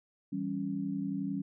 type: chord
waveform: sine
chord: C# diminished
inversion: first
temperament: equal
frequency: 164.81 / 196 / 277.2 Hz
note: E3 / G3 / C#4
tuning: 0 / 0 / 0 cents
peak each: -40 / -35 / -35 dBFS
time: 0.32-1.42 s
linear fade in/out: 10 ms
effects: none